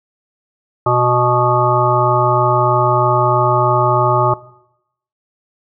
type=harmonic tone; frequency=123.1 Hz; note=B2; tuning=5 cents flat; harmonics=1 / 3 / 5 / 7 / 9 / 10; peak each=-18 / -18 / -18 / -18 / -18 / -18 dBFS; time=0.86-4.34 s; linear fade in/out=5 ms; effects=noise-tail reverb RT60 0.8 s tail -19 dB re dry